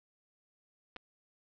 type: clicks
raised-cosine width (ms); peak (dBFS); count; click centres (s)
0.3; -28; 2; 0.962 / 0.966
effects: low-pass 5000 Hz 12 dB/octave